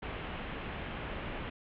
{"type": "low-pass noise", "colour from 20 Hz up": "pink", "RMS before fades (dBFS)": -40, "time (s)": [0.02, 1.5], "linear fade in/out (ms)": 10, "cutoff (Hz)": 3200, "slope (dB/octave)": 48, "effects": []}